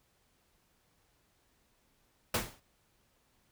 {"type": "noise with exponential decay", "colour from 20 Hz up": "pink", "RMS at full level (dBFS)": -27, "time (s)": [2.34, 2.6], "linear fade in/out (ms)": 5, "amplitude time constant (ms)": 56, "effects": ["pink hiss -72 dBFS RMS until 3.51 s"]}